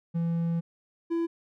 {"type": "tone pair in turn", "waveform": "triangle", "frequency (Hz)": [167.8, 334.8], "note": ["E3", "E4"], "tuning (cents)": [31, 27], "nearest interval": "octave", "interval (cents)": 1196, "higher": "second", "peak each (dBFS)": -23, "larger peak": "neither", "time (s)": [[0.14, 0.61], [1.1, 1.27]], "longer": "first", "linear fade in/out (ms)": 20, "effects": []}